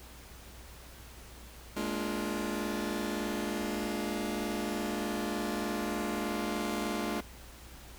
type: chord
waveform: sawtooth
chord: Bb dominant seventh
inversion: third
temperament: just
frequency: 209.8 / 233.1 / 291.4 / 349.6 Hz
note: Ab3 / Bb3 / D4 / F4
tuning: +18 / 0 / -13 / +2 cents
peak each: -32 / -36 / -34 / -34 dBFS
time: 1.76-7.21 s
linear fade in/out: 10 ms
effects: added 60 Hz sine -51 dBFS peak until 7.98 s + pink hiss -52 dBFS RMS until 7.98 s